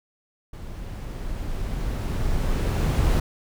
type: noise with level ramp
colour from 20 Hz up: brown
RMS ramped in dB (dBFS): -36 to -18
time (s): 0.53-3.2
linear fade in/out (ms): 5
effects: none